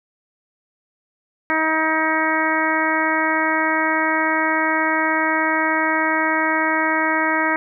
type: harmonic tone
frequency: 316.6 Hz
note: D#4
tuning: 30 cents sharp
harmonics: 1 / 2 / 3 / 4 / 5 / 6 / 7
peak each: -24 / -26 / -23 / -25 / -24 / -23 / -26 dBFS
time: 1.5-7.56 s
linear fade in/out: 0 ms
effects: none